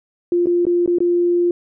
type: tone with dropouts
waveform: sine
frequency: 349.2 Hz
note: F4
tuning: in tune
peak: -13 dBFS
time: 0.32-1.51 s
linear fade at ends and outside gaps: 2 ms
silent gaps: 0.459-0.469 / 0.653-0.667 / 0.861-0.876 / 0.985-1.004 s
effects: none